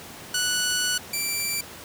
10% pulse tone pair in turn, 1478 / 2342 Hz, F#6 / D7, -2 / -5 cents, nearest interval minor sixth, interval 797 cents, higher second, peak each -14 / -16 dBFS, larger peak first, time 0.34-0.98 / 1.13-1.61 s, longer first, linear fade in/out 5 ms, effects pink hiss -41 dBFS RMS until 1.84 s + high-pass 100 Hz 12 dB/octave

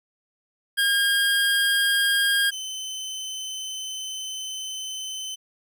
25% pulse tone pair in turn, 1618 / 3054 Hz, G#6 / G7, -46 / -46 cents, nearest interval major seventh, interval 1100 cents, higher second, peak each -15 / -27 dBFS, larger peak first, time 0.77-2.51 / 2.51-5.36 s, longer second, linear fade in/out 20 ms, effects none

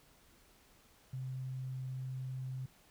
sine tone, 130 Hz, C3, 11 cents flat, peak -38 dBFS, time 1.13-2.66 s, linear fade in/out 5 ms, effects pink hiss -65 dBFS RMS until 2.9 s

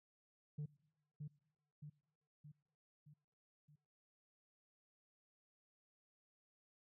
sine tone with echo, 148.4 Hz, D3, 18 cents sharp, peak -39 dBFS, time 0.58-0.66 s, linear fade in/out 10 ms, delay 620 ms, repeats 5, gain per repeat -5 dB, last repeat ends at 3.76 s, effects noise-tail reverb RT60 1.0 s tail -25 dB re dry + tanh soft clip ceiling -40 dBFS

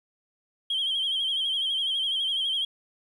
sine tone with vibrato, 3188 Hz, G7, 28 cents sharp, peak -23 dBFS, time 0.7-2.65 s, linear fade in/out 5 ms, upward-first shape sine, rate 12 Hz, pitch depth 67 cents each way, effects tanh soft clip ceiling -21 dBFS + 10-bit

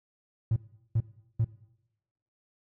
triangle tone bursts, 112.6 Hz, A2, 40 cents sharp, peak -19 dBFS, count 3, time 0.51-1.446 s, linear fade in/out 5 ms, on 52 ms, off 390 ms, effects noise-tail reverb RT60 0.9 s tail -22 dB re dry + tanh soft clip ceiling -18 dBFS

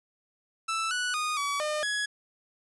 sawtooth tone with pitch steps, 1322 / 1477 / 1232 / 1139 / 606 / 1678 Hz, E6 / F#6 / D#6 / C#6 / D#5 / G#6, +5 / -3 / -17 / +47 / -46 / +17 cents, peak -24 dBFS, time 0.68-2.06 s, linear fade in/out 10 ms, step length 230 ms, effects resampled to 24000 Hz

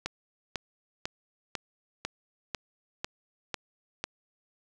click train, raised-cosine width 0.2 ms, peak -14 dBFS, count 9, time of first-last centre 0.06-4.04 s, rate 2.01 Hz, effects none

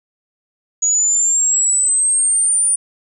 sine exponential sweep, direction up, 6770 to 9397 Hz, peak -12 dBFS, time 0.82-2.76 s, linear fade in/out 10 ms, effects none

